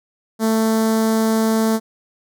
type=tone with notch filter; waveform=sawtooth; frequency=221.8 Hz; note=A3; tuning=14 cents sharp; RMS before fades=-17 dBFS; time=0.39-1.8 s; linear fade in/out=50 ms; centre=2600 Hz; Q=0.79; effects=none